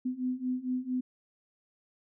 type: beating tone pair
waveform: sine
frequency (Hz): 251 / 255.4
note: B3 / C4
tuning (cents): +28 / -42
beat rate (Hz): 4.4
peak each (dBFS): -34 / -32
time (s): 0.05-1.01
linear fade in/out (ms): 10
effects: none

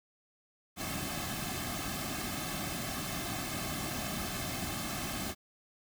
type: noise with comb filter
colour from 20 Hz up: pink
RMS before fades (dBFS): -37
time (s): 0.76-5.35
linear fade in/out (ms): 50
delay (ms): 2.1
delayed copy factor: -0.75
effects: none

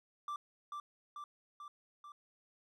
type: tone with echo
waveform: triangle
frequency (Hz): 1174.7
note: D6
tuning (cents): 0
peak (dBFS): -36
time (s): 0.28-0.36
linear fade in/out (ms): 2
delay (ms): 440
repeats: 4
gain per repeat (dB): -3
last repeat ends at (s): 2.12
effects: none

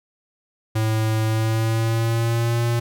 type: tone with pitch glide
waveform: square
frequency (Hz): 110 to 117.9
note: A2 to A#2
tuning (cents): 0 to +20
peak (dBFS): -19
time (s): 0.75-2.8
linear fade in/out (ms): 10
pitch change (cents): +120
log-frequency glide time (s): 1.26-2.65
effects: none

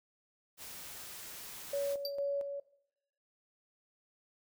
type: noise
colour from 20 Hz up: white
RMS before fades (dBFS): -47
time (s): 0.57-1.97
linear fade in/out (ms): 50
type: tone with tremolo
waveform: sine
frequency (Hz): 563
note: C#5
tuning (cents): +27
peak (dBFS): -31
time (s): 1.73-2.6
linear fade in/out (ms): 5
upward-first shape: square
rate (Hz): 2.2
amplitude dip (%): 50
type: tone with exponential decay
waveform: square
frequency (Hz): 4675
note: D8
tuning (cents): -9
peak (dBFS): -32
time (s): 2.05-2.13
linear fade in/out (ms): 1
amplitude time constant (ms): 17
effects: noise-tail reverb RT60 0.7 s tail -17 dB re dry

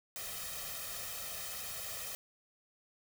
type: noise with comb filter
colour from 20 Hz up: white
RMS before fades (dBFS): -42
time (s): 0.16-2.15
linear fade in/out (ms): 0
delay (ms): 1.6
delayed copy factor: +0.9
effects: none

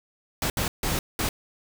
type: noise bursts at uneven times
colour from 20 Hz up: pink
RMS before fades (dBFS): -26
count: 4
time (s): 0.42-0.5 / 0.57-0.68 / 0.83-0.99 / 1.19-1.29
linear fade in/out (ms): 2
effects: none

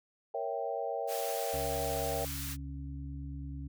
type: chord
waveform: sine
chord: A# diminished seventh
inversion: none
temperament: equal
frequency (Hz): 466.2 / 554.4 / 659.3 / 784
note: A#4 / C#5 / E5 / G5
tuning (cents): 0 / 0 / 0 / 0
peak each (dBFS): -38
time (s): 0.34-2.25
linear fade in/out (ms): 5
type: high-pass noise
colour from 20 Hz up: white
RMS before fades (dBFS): -41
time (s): 1.07-2.57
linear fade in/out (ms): 50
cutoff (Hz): 1000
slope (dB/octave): 24
type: harmonic tone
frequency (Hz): 69.3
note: C#2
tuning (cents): 0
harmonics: 1 / 2 / 4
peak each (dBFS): -40 / -43 / -46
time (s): 1.53-3.68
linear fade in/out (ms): 10
effects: none

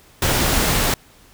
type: noise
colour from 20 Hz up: pink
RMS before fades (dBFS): -18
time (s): 0.22-0.94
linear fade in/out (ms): 2
effects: pink hiss -50 dBFS RMS until 1.33 s

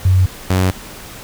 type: tone pair in turn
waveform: sine / sawtooth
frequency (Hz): 93 / 93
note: F#2 / F#2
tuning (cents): +9 / +9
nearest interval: unison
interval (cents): 0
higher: neither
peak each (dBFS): -8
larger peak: neither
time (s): 0.05-0.26 / 0.5-0.71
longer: neither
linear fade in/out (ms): 5
effects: pink hiss -34 dBFS RMS until 1.23 s

